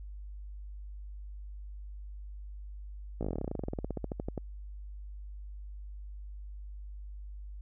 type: slowing click train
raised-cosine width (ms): 2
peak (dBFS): -21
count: 27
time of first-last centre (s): 3.21-4.377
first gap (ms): 17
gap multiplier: 1.07
effects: added 50 Hz sine -41 dBFS peak until 7.61 s